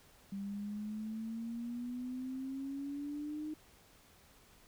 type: exponential sweep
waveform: sine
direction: up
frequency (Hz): 196 to 309.2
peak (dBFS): -38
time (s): 0.32-3.54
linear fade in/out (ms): 5
effects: pink hiss -63 dBFS RMS until 4.67 s